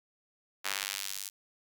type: tone with high-pass filter sweep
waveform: sawtooth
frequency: 98 Hz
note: G2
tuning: in tune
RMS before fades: -37 dBFS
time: 0.64-1.3 s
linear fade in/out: 20 ms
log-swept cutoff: 1500 to 6500 Hz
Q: 0.73
effects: none